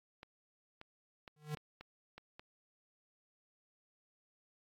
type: clicks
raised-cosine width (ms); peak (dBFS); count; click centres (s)
0.3; -34; 7; 0.231 / 0.814 / 1.278 / 1.572 / 1.81 / 2.18 / 2.395
type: tone with exponential growth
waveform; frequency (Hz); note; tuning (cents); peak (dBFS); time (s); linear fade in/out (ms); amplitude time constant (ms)
square; 151; D3; +48; -36; 1.36-1.55; 5; 41
effects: AAC 64 kbps